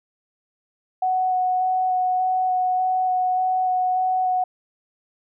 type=tone with vibrato; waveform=sine; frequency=740 Hz; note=F#5; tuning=in tune; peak=-18 dBFS; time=1.02-4.44 s; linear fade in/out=5 ms; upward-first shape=square; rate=1.7 Hz; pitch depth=8 cents each way; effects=none